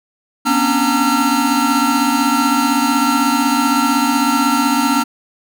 square tone cluster, 241.6 / 271.5 / 287.4 / 919 / 1356 Hz, B3 / C#4 / D4 / A#5 / E6, -38 / -36 / -37 / -25 / +49 cents, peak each -20 dBFS, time 0.45-5.04 s, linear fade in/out 20 ms, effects none

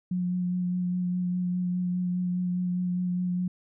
sine tone with vibrato, 179.7 Hz, F3, 50 cents sharp, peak -25 dBFS, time 0.11-3.48 s, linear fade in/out 5 ms, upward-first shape sine, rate 4.9 Hz, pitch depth 15 cents each way, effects none

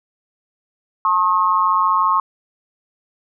sine tone with amplitude modulation, 1079 Hz, C#6, 47 cents flat, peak -9 dBFS, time 1.05-2.2 s, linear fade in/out 2 ms, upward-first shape sine, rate 186 Hz, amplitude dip 90%, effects none

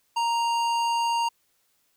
triangle tone with hard clipping, 932.3 Hz, A#5, in tune, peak -24 dBFS, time 0.16-1.29 s, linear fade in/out 10 ms, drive 18 dB, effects white hiss -69 dBFS RMS until 1.96 s

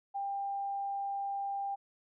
sine tone, 795 Hz, G5, 24 cents sharp, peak -33 dBFS, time 0.14-1.76 s, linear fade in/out 20 ms, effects none

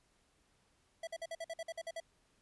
square tone bursts, 659.3 Hz, E5, in tune, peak -40 dBFS, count 11, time 1.03-2.002 s, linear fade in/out 5 ms, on 42 ms, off 51 ms, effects pink hiss -73 dBFS RMS until 2.41 s + resampled to 24000 Hz

